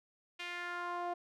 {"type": "tone with band-pass filter sweep", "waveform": "sawtooth", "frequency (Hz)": 351.1, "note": "F4", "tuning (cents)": 9, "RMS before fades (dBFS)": -40, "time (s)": [0.39, 1.14], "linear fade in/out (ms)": 10, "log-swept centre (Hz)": [2700, 710], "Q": 2.4, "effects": []}